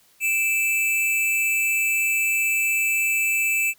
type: tone pair together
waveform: square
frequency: 2349 / 2632 Hz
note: D7 / E7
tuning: 0 / -3 cents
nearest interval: major second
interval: 197 cents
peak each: -27 / -21 dBFS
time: 0.2-3.74 s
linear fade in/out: 50 ms
effects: white hiss -58 dBFS RMS until 3.78 s